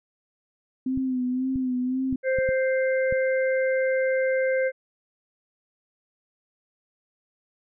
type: tone with vibrato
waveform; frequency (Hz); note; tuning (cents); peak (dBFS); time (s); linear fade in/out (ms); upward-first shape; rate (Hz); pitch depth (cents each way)
sine; 256.5; C4; -34; -23; 0.86-2.16; 5; sine; 1.9; 48
type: clicks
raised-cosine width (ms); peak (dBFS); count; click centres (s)
5; -22; 6; 0.975 / 1.558 / 2.127 / 2.387 / 2.49 / 3.125
type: harmonic tone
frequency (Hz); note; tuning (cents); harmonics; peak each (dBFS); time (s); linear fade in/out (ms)
523.3; C5; 0; 1 / 3 / 4; -21 / -31 / -33; 2.23-4.72; 50
effects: none